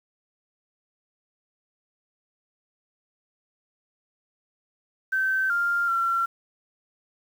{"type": "tone with pitch steps", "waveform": "sine", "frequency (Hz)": [1544, 1397, 1362], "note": ["G6", "F6", "F6"], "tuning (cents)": [-27, 0, -44], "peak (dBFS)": -21, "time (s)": [5.12, 6.26], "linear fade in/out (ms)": 10, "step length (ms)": 380, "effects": ["8-bit"]}